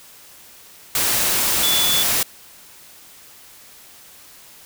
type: tone in noise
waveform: sine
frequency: 3453 Hz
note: A7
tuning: 33 cents flat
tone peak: -19 dBFS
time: 1.63-2.03 s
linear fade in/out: 2 ms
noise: white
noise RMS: -19 dBFS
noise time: 0.95-2.23 s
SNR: -3 dB
effects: white hiss -45 dBFS RMS until 4.65 s